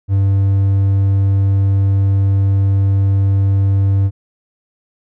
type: tone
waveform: triangle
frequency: 98 Hz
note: G2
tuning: in tune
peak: -8 dBFS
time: 0.08-4.11 s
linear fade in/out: 50 ms
effects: none